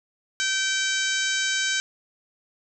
harmonic tone, 773 Hz, G5, 24 cents flat, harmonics 2 / 3 / 4 / 5 / 6 / 7 / 8 / 9 / 10, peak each -26 / -32 / -30 / -32 / -35 / -35 / -31 / -34 / -37 dBFS, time 0.4-1.8 s, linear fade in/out 0 ms, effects none

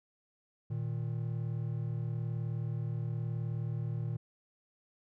triangle tone pair together, 116.54 / 155.56 Hz, A#2 / D#3, 0 / 0 cents, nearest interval perfect fourth, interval 500 cents, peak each -32 / -36 dBFS, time 0.7-4.17 s, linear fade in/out 10 ms, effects none

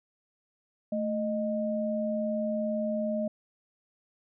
sine tone pair together, 220 / 617.6 Hz, A3 / D#5, 0 / -13 cents, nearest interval octave + tritone, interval 1787 cents, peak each -30 / -30 dBFS, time 0.92-3.28 s, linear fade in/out 5 ms, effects none

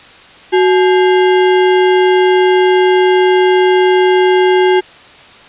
sine tone with sample-and-hold, 370 Hz, F#4, in tune, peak -6 dBFS, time 0.52-4.81 s, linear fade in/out 20 ms, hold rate 1225 Hz, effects white hiss -38 dBFS RMS until 5.48 s + resampled to 8000 Hz

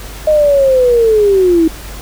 sine linear sweep, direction down, 622.3 to 317 Hz, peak -6 dBFS, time 0.27-1.68 s, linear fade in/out 5 ms, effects added 50 Hz sine -28 dBFS peak until 2.01 s + pink hiss -31 dBFS RMS until 2.01 s

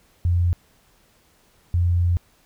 sine tone pair in turn, 87.31 / 87.31 Hz, F2 / F2, 0 / 0 cents, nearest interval unison, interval 0 cents, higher neither, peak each -16 dBFS, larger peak neither, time 0.25-0.53 / 1.74-2.17 s, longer second, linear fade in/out 0 ms, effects pink hiss -59 dBFS RMS until 2.45 s

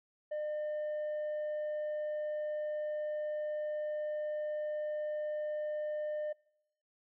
sine tone with tanh clipping, 604 Hz, D5, 48 cents sharp, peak -35 dBFS, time 0.31-6.33 s, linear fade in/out 10 ms, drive 3 dB, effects noise-tail reverb RT60 0.8 s tail -25 dB re dry

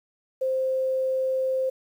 sine tone, 523.3 Hz, C5, in tune, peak -22 dBFS, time 0.41-1.7 s, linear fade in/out 10 ms, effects 9-bit

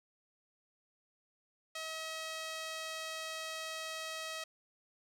sawtooth tone with band-pass filter, 639 Hz, D#5, 46 cents sharp, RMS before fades -42 dBFS, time 1.75-4.44 s, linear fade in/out 5 ms, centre 4100 Hz, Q 0.61, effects none

